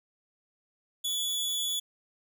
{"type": "tone with amplitude modulation", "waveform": "sawtooth", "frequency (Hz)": 3419, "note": "G#7", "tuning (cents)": 50, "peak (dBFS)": -24, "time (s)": [1.04, 1.8], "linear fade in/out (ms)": 10, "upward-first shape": "sine", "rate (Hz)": 270, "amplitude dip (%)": 35, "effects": []}